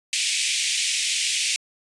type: band-pass noise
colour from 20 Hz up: pink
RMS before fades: -24 dBFS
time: 0.13-1.56 s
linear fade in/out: 0 ms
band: 2200 to 9400 Hz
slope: 48 dB/octave
effects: resampled to 24000 Hz